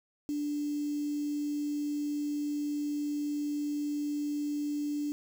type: tone with quantisation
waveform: sine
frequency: 293.4 Hz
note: D4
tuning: 2 cents flat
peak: -30 dBFS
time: 0.29-5.12 s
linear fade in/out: 0 ms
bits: 8
effects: none